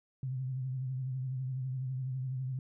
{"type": "tone with vibrato", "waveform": "sine", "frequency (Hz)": 130, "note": "C3", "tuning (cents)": -11, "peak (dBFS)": -33, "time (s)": [0.23, 2.59], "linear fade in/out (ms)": 2, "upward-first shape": "triangle", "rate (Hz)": 12, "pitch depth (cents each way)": 65, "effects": []}